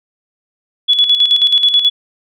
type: tone with tremolo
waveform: sine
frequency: 3401 Hz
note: G#7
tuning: 40 cents sharp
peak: -6 dBFS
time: 0.88-1.9 s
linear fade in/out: 20 ms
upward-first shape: square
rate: 9.3 Hz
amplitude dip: 60%
effects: none